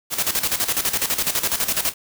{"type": "noise with tremolo", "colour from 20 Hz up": "white", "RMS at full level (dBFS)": -20, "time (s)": [0.1, 1.94], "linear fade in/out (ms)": 50, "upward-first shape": "square", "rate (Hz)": 12, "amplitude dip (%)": 70, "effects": []}